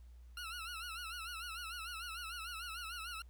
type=tone with vibrato; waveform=20% pulse; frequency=1375 Hz; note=F6; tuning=27 cents flat; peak=-38 dBFS; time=0.37-3.22 s; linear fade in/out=2 ms; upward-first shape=sine; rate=6.7 Hz; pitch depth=110 cents each way; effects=added 60 Hz sine -53 dBFS peak until 3.29 s + pink hiss -75 dBFS RMS until 3.29 s